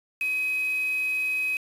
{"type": "tone with quantisation", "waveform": "sine", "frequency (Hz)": 2529, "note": "D#7", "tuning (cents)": 28, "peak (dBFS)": -24, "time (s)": [0.21, 1.57], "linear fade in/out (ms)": 2, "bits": 6, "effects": ["resampled to 32000 Hz"]}